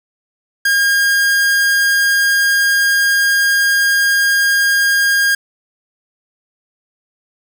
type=tone; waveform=45% pulse; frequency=1619 Hz; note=G#6; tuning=45 cents flat; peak=-11 dBFS; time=0.65-5.35 s; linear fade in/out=5 ms; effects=7-bit